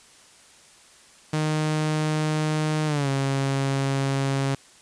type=tone with pitch glide; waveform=sawtooth; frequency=154.3 to 136.67 Hz; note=D#3 to C#3; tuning=-14 to -24 cents; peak=-18 dBFS; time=1.33-4.55 s; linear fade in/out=5 ms; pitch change=-210 cents; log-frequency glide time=2.86-3.09 s; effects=white hiss -52 dBFS RMS until 4.81 s + resampled to 22050 Hz